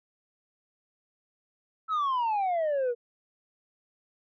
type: exponential sweep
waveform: sine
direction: down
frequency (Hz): 1327 to 466.2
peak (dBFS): -22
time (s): 1.88-2.95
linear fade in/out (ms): 50
effects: tanh soft clip ceiling -24 dBFS